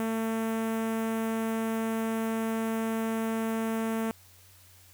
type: tone with notch filter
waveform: sawtooth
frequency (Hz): 224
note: A3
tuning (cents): +31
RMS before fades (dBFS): -30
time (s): 0-4.11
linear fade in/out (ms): 0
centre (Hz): 4500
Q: 0.67
effects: added 92 Hz sine -58 dBFS peak until 4.93 s + white hiss -57 dBFS RMS until 4.93 s